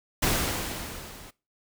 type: noise with level ramp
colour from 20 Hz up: pink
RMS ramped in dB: -23 to -47 dBFS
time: 0.22-1.31 s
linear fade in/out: 10 ms
effects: noise-tail reverb RT60 0.3 s tail -22 dB re dry